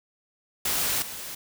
white noise with level steps, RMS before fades -26 / -37 dBFS, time 0.65-1.35 s, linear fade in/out 5 ms, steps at 1.02 s, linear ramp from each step 2 ms, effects none

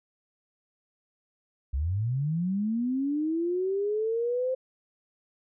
sine linear sweep, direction up, 61.74 to 523.3 Hz, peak -25 dBFS, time 1.73-4.55 s, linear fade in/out 10 ms, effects none

